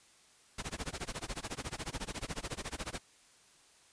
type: noise with tremolo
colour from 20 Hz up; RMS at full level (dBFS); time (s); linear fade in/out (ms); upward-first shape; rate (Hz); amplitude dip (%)
pink; -37; 0.58-3; 5; sine; 14; 100
effects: white hiss -63 dBFS RMS until 3.92 s + resampled to 22050 Hz